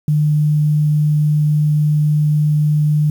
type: tone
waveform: sine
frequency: 150.6 Hz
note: D3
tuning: 44 cents sharp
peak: -11 dBFS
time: 0.08-3.1 s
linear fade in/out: 2 ms
effects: 7-bit